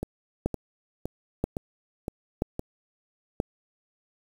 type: two click trains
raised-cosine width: 2 ms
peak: -17 / -11 dBFS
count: 6 / 4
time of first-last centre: 0.03-2.594 / 0.46-3.401 s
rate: 1.95 / 1.02 Hz
effects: 7-bit